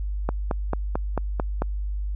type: click train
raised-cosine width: 1 ms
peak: -10 dBFS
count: 7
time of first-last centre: 0.29-1.62 s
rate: 4.51 Hz
effects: added 50 Hz sine -25 dBFS peak until 2.15 s